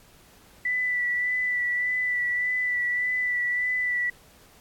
sine tone with vibrato, 1975.5 Hz, B6, in tune, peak -23 dBFS, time 0.65-4.1 s, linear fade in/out 5 ms, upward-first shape sine, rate 1.7 Hz, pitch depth 22 cents each way, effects pink hiss -55 dBFS RMS until 4.6 s + AAC 64 kbps

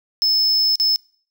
triangle tone with dropouts, 5230 Hz, E8, 15 cents flat, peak -13 dBFS, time 0.22-0.96 s, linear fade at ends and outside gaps 0 ms, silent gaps 0.756-0.799 s, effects noise-tail reverb RT60 0.5 s tail -24 dB re dry

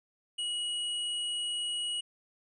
square tone, 2909 Hz, F#7, 30 cents flat, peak -32 dBFS, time 0.38-2.01 s, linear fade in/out 10 ms, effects resampled to 24000 Hz

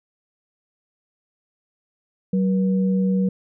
sine tone pair together, 188.81 / 480.2 Hz, F#3 / B4, +35 / -49 cents, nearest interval octave + major third, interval 1616 cents, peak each -17 / -28 dBFS, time 2.33-3.29 s, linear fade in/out 5 ms, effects none

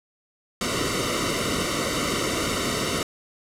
pink noise with comb filter, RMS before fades -25 dBFS, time 0.61-3.03 s, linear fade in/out 2 ms, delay 1.2 ms, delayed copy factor -0.9, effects low-pass 9000 Hz 12 dB/octave

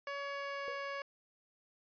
15% pulse tone with pitch glide, 563 to 558.5 Hz, C#5 to C#5, +27 to +13 cents, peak -32 dBFS, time 0.07-1.02 s, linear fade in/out 2 ms, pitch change -14 cents, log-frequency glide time 0.18-0.77 s
sine tone with exponential decay, 493.5 Hz, B4, 1 cent flat, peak -39 dBFS, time 0.68-0.86 s, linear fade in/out 0 ms, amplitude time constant 38 ms
effects resampled to 11025 Hz

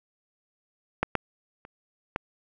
clicks, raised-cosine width 0.5 ms, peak -8 / -8 / -29 / -12 dBFS, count 4, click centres 1.03 / 1.153 / 1.651 / 2.161 s, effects none

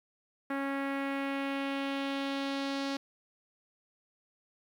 sawtooth tone with low-pass filter sweep, 275.5 Hz, C#4, 11 cents flat, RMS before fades -34 dBFS, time 0.5-2.97 s, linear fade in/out 5 ms, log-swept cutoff 1800 to 4700 Hz, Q 2, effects 10-bit

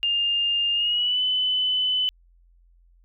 sine tone with pitch glide, 2811 to 3013 Hz, F7 to F#7, +11 to +31 cents, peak -20 dBFS, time 0.03-2.09 s, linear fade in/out 0 ms, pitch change +120 cents, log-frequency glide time 0.73-1.22 s, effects added 43 Hz sine -54 dBFS peak until 3.04 s

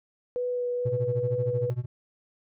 sine tone with vibrato, 491.6 Hz, B4, 8 cents flat, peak -26 dBFS, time 0.36-1.7 s, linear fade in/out 0 ms, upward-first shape sine, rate 2.2 Hz, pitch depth 10 cents each way
triangle tone with tremolo, 122.3 Hz, B2, 16 cents flat, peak -22 dBFS, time 0.85-1.86 s, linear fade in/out 10 ms, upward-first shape sine, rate 13 Hz, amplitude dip 95%
effects none

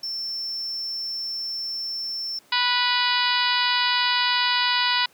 triangle tone, 5380 Hz, E8, 34 cents sharp, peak -26 dBFS, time 0.03-2.39 s, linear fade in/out 5 ms
harmonic tone, 491.4 Hz, B4, 9 cents flat, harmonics 2 / 3 / 4 / 5 / 6 / 7 / 8 / 9 / 10, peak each -25 / -28 / -28 / -30 / -27 / -31 / -27 / -30 / -30 dBFS, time 2.52-5.06 s, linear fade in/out 5 ms
effects pink hiss -56 dBFS RMS until 5.13 s + high-pass 200 Hz 12 dB/octave

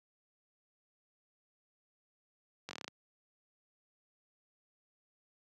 slowing click train, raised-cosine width 0.2 ms, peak -24 dBFS, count 8, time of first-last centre 2.69-2.88 s, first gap 20 ms, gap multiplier 1.1, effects high-pass 150 Hz 12 dB/octave

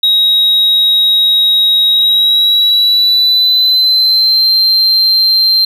sine tone with pitch glide, 3802 to 4146 Hz, A#7 to C8, +33 to -17 cents, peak -4 dBFS, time 0.03-5.65 s, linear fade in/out 5 ms, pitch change +150 cents, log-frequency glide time 1.89-4.5 s, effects tanh soft clip ceiling -5 dBFS + 7-bit

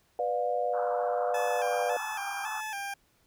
sine chord, B diminished, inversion none, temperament just, 493.9 / 592.7 / 711.2 Hz, B4 / D5 / F5, 0 / +16 / +31 cents, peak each -31 / -32 / -30 dBFS, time 0.19-1.97 s, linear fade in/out 2 ms
pink band-pass noise, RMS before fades -40 dBFS, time 0.73-2.61 s, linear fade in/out 10 ms, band 760 to 1500 Hz, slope 96 dB/octave
20% pulse tone with vibrato, 830.6 Hz, G#5, in tune, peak -29 dBFS, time 1.34-2.94 s, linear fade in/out 5 ms, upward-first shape square, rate 1.8 Hz, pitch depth 70 cents each way
effects pink hiss -68 dBFS RMS until 3.26 s

